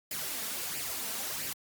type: noise with flanger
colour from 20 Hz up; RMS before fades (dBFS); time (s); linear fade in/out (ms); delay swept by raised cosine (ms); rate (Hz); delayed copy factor
white; -36; 0.11-1.53; 2; 0.4 to 4.6; 1.5; +0.6
effects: high-pass 80 Hz 12 dB/octave + Opus 48 kbps